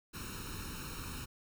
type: noise with comb filter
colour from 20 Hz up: pink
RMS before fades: -43 dBFS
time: 0.13-1.26 s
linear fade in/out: 20 ms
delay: 0.74 ms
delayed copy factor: +0.85
effects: none